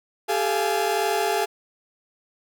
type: tone cluster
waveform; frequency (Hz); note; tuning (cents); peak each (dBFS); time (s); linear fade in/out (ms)
40% pulse; 394.2 / 436.2 / 693 / 840; G4 / A4 / F5 / G#5; +10 / -15 / -14 / +19; -26; 0.28-1.46; 20
effects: none